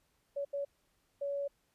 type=tone bursts at uneven times; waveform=sine; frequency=564 Hz; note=C#5; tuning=30 cents sharp; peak=-33 dBFS; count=3; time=0.36-0.45 / 0.53-0.65 / 1.21-1.48 s; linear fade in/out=10 ms; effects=pink hiss -75 dBFS RMS until 1.74 s + resampled to 32000 Hz